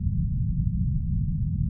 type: low-pass noise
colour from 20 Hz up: white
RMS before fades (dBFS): -25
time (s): 0-1.69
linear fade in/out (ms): 5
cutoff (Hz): 180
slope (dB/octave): 48
effects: none